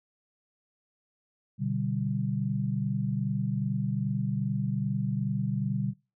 sine tone cluster, 123.6 / 146.1 / 195.1 Hz, B2 / D3 / G3, +2 / -9 / -8 cents, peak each -31 dBFS, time 1.58-5.94 s, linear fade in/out 50 ms, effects noise-tail reverb RT60 0.3 s tail -24 dB re dry

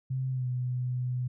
sine tone with pitch glide, 130.81 to 125.34 Hz, C3 to B2, 0 to +26 cents, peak -28 dBFS, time 0.1-1.28 s, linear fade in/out 10 ms, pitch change -74 cents, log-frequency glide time 0.3-0.47 s, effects none

